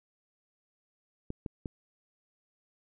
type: clicks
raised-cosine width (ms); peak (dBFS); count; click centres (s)
3; -23; 3; 1.304 / 1.462 / 1.658
effects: none